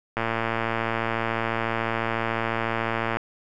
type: click train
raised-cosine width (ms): 0.5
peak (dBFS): -10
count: 343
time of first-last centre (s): 0.17-3.17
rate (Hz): 114
effects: none